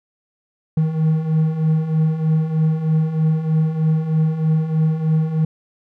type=beating tone pair; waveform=triangle; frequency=155.56 / 158.76 Hz; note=D#3 / D#3; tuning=0 / +35 cents; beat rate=3.2 Hz; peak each=-20 / -14 dBFS; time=0.77-5.45 s; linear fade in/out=5 ms; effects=none